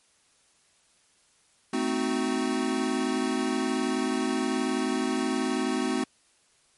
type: chord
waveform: square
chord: A diminished seventh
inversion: none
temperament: equal with one note detuned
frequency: 220 / 258.8 / 311.1 / 370 Hz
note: A3 / C4 / Eb4 / Gb4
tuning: 0 / -19 / 0 / 0 cents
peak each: -33 / -29 / -33 / -32 dBFS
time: 1.73-6.04 s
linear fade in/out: 5 ms
effects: white hiss -64 dBFS RMS until 6.77 s + MP3 48 kbps